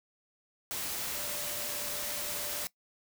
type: tone in noise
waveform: sine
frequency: 587.3 Hz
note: D5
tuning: in tune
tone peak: -46 dBFS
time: 1.15-2.64 s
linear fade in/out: 0 ms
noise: white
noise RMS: -36 dBFS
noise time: 0.71-2.67 s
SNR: -13 dB
effects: noise-tail reverb RT60 0.1 s tail -20 dB re dry